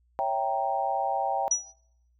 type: chord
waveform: sine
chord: C# diminished seventh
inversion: none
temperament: equal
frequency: 554.4 / 659.3 / 784 / 932.3 Hz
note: C#5 / E5 / G5 / Bb5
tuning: 0 / 0 / 0 / 0 cents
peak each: -33 / -31 / -27 / -32 dBFS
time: 0.19-1.48 s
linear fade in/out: 0 ms
type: tone with exponential decay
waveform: sine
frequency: 5850 Hz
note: F#8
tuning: 21 cents flat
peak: -18 dBFS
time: 1.51-1.72 s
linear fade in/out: 5 ms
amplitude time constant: 45 ms
effects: noise-tail reverb RT60 0.7 s tail -20 dB re dry + added 60 Hz sine -63 dBFS peak until 2.19 s